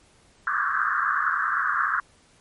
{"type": "band-pass noise", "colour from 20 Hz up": "pink", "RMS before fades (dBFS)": -24, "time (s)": [0.47, 2], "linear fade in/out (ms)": 2, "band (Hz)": [1100, 1700], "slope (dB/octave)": 96, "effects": ["pink hiss -58 dBFS RMS until 2.4 s", "MP3 48 kbps"]}